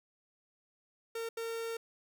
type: tone bursts at uneven times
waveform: 45% pulse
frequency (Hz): 457.1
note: A#4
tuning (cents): -34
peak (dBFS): -36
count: 2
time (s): 1.15-1.29 / 1.37-1.77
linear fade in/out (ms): 5
effects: none